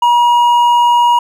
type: tone with hard clipping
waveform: triangle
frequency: 958 Hz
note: A#5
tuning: 47 cents sharp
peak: -8 dBFS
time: 0.02-1.19 s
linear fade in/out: 5 ms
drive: 8 dB
effects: none